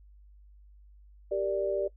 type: chord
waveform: sine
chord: G minor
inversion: none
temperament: equal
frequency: 392 / 466.2 / 587.3 Hz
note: G4 / Bb4 / D5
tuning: 0 / 0 / 0 cents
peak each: -31 / -35 / -29 dBFS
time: 1.31-1.88 s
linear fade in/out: 10 ms
effects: noise-tail reverb RT60 0.1 s tail -19 dB re dry + added 50 Hz sine -52 dBFS peak until 1.96 s